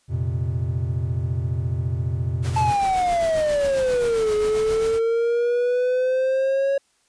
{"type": "chord", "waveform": "triangle", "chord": "F suspended fourth", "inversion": "none", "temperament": "just", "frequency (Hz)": [87.31, 116.41, 130.96], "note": ["F2", "Bb2", "C3"], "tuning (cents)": [0, -2, 2], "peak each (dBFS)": -24, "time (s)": [0.08, 2.75], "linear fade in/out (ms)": 50}
{"type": "noise with tremolo", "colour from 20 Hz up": "pink", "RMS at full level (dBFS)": -32, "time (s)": [2.42, 5], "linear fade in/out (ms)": 50, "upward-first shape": "triangle", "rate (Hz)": 7.5, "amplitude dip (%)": 55}
{"type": "exponential two-way sweep", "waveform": "triangle", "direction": "down then up", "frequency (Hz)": [880, 421.7, 555], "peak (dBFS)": -16, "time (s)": [2.56, 6.78], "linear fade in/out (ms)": 5, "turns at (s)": 4.34}
{"effects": ["white hiss -64 dBFS RMS until 7.08 s", "resampled to 22050 Hz"]}